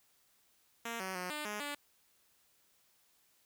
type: tone with pitch steps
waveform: 5% pulse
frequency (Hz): 232 / 188.7 / 181 / 299.9 / 209 / 289.6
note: A#3 / F#3 / F#3 / D4 / G#3 / D4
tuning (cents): -8 / +34 / -38 / +36 / +11 / -24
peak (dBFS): -27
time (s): 0.85-1.75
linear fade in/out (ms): 5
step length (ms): 150
effects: white hiss -71 dBFS RMS until 3.45 s